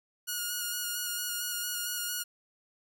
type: tone with vibrato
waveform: 5% pulse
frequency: 1440 Hz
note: F#6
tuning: 47 cents flat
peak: -21 dBFS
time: 0.27-2.24 s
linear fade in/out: 20 ms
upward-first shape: square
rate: 4.4 Hz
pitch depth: 15 cents each way
effects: none